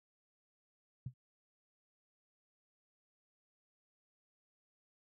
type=tone with exponential decay; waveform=sine; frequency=126.7 Hz; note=B2; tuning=45 cents sharp; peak=-35 dBFS; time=1.06-1.14 s; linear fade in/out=5 ms; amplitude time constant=17 ms; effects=none